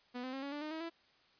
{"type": "tone with pitch steps", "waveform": "sawtooth", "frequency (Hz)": [246.9, 257.7, 268.9, 280.7, 292.9, 305.7, 319.1, 333], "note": ["B3", "C4", "C4", "C#4", "D4", "D#4", "D#4", "E4"], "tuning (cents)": [0, -26, 47, 22, -5, -30, 44, 18], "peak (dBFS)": -36, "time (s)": [0.14, 0.9], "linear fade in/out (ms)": 20, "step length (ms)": 95, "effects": ["white hiss -68 dBFS RMS until 1.39 s", "resampled to 11025 Hz"]}